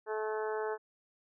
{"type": "harmonic tone", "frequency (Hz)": 216.3, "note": "A3", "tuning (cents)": -29, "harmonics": [2, 3, 4, 5, 6, 7, 8], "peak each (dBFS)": [-34, -43, -40, -45, -48, -45, -49], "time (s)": [0.06, 0.78], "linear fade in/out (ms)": 50, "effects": []}